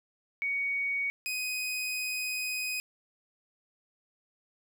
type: tone pair in turn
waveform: sine / sawtooth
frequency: 2240 / 2504 Hz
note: C#7 / D#7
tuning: +18 / +10 cents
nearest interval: major second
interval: 192 cents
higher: second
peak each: -28 dBFS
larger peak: neither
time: 0.42-1.1 / 1.26-2.8 s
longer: second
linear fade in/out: 0 ms
effects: 11-bit